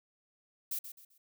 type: noise with echo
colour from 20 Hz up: violet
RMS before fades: -36 dBFS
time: 0.71-0.79 s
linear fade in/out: 5 ms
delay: 130 ms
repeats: 3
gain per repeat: -10 dB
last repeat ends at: 1.18 s
effects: none